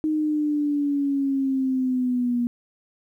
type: linear sweep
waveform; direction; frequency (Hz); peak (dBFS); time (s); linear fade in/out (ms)
sine; down; 311.1 to 238.7; -20; 0.04-2.47; 0
effects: 10-bit